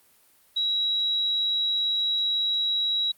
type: tone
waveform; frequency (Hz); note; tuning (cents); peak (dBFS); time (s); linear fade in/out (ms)
sine; 3874; B7; -34; -22; 0.56-3.12; 10
effects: white hiss -60 dBFS RMS until 3.17 s + Opus 32 kbps